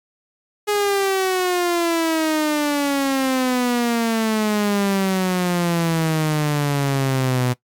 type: exponential sweep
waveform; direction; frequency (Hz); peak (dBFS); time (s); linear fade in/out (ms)
sawtooth; down; 417.9 to 123.47; -13; 0.67-7.54; 20
effects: noise-tail reverb RT60 0.1 s tail -18 dB re dry + MP3 96 kbps